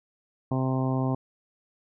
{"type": "harmonic tone", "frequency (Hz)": 130.81, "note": "C3", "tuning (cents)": 0, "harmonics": [1, 2, 3, 4, 5, 6, 7, 8], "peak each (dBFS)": [-26, -28, -36, -38, -36, -38, -39, -39], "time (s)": [0.51, 1.15], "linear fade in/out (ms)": 5, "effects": []}